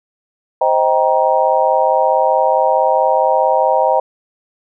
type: chord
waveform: sine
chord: C minor seventh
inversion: none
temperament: just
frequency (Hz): 523.3 / 627.9 / 784.9 / 941.9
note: C5 / Eb5 / G5 / Bb5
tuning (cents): 0 / +16 / +2 / +18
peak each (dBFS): -16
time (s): 0.61-4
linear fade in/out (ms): 5
effects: none